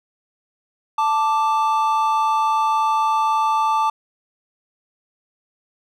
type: tone pair together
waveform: triangle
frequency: 881.8 / 1174.7 Hz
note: A5 / D6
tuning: +4 / 0 cents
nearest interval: perfect fourth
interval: 496 cents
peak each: -16 / -18 dBFS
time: 0.98-3.9 s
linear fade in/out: 5 ms
effects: none